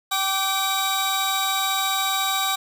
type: tone cluster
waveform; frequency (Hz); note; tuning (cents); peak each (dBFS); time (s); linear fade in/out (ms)
sawtooth; 772 / 1165 / 3820; G5 / D6 / A#7; -27 / -14 / +42; -22; 0.11-2.56; 10
effects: none